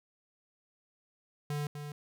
square tone with echo, 146.83 Hz, D3, in tune, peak -33 dBFS, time 1.5-1.67 s, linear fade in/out 2 ms, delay 250 ms, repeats 1, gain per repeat -7 dB, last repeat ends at 1.92 s, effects none

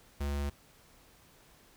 square tone, 71.1 Hz, C#2, 45 cents sharp, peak -32 dBFS, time 0.2-0.5 s, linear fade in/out 10 ms, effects pink hiss -61 dBFS RMS until 1.76 s

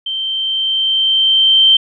sine tone with level ramp, 3125 Hz, G7, 6 cents flat, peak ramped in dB -18 to -5 dBFS, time 0.06-1.77 s, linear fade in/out 5 ms, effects none

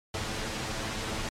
pink noise with comb filter, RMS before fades -33 dBFS, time 0.14-1.29 s, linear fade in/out 2 ms, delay 9.1 ms, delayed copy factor +0.65, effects low-pass 7000 Hz 12 dB/octave + MP3 96 kbps

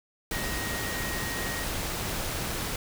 sine tone in noise, 1880 Hz, A#6, 14 cents sharp, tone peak -36 dBFS, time 0.32-1.64 s, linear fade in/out 2 ms, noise pink, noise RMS -32 dBFS, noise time 0.31-2.76 s, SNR -7 dB, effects none

